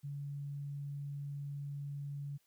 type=tone; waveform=sine; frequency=142.4 Hz; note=C#3; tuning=47 cents sharp; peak=-39 dBFS; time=0.03-2.38 s; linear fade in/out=20 ms; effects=white hiss -75 dBFS RMS until 2.46 s